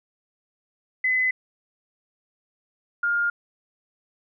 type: tone pair in turn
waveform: sine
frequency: 2022 / 1411.7 Hz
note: B6 / F6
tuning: +40 / +18 cents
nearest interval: tritone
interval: 622 cents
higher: first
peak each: -19 / -20 dBFS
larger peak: first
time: 1.04-1.31 / 3.03-3.3 s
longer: neither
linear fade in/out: 5 ms
effects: none